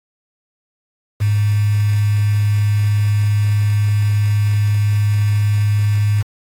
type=tone with quantisation; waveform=sine; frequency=103.83 Hz; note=G#2; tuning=in tune; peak=-12 dBFS; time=1.2-6.23 s; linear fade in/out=20 ms; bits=5; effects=AAC 64 kbps